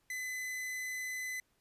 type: tone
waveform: 45% pulse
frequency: 2017 Hz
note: B6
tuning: 36 cents sharp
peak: -37 dBFS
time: 0.1-1.4 s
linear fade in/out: 2 ms
effects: pink hiss -75 dBFS RMS until 1.6 s + resampled to 32000 Hz